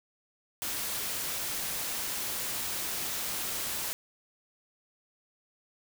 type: noise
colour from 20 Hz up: white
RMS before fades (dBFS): -34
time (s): 0.62-3.93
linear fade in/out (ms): 0
effects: none